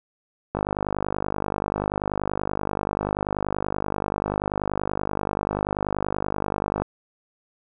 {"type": "click train", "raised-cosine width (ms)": 1, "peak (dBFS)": -10, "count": 317, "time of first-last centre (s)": [0.55, 6.82], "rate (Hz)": 50.4, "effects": []}